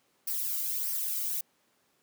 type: noise with flanger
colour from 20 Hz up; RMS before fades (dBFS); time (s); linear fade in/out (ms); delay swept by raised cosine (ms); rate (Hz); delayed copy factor
violet; -32; 0.27-1.41; 5; 0.27 to 1.19; 1.6; -0.55
effects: pink hiss -70 dBFS RMS until 2.02 s + high-pass 200 Hz 12 dB/octave